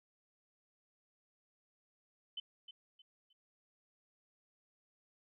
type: tone with echo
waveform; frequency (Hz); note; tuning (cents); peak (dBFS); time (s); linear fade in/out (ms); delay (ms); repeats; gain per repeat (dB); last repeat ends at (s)
sine; 3046; F#7; +50; -39; 2.37-2.4; 5; 310; 3; -10; 3.33
effects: none